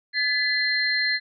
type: tone cluster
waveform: sine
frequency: 1714 / 2005 / 4166 Hz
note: A6 / B6 / C8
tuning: -46 / +26 / -8 cents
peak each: -25 dBFS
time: 0.13-1.2 s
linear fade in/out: 50 ms
effects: none